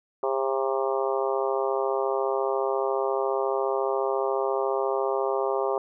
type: harmonic tone with a mistuned harmonic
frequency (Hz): 134.3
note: C3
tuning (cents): +46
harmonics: 3 / 4 / 5 / 6 / 7 / 8 / 9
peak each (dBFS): -27 / -29 / -31 / -33 / -34 / -35 / -36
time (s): 0.23-5.78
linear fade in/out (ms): 2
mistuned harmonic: 9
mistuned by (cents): -34
effects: none